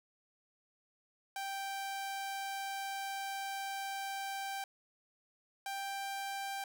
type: tone pair in turn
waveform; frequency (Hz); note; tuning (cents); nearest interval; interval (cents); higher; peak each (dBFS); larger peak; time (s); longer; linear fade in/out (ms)
sawtooth; 784 / 787.2; G5 / G5; 0 / +7; unison; 7; second; -34 / -34; neither; 1.36-4.64 / 5.66-6.64; first; 2
effects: none